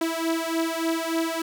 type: beating tone pair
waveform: sawtooth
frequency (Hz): 326.4 / 329.8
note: E4 / E4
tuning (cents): -17 / +1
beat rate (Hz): 3.4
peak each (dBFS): -23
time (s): 0.01-1.42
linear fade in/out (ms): 5
effects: none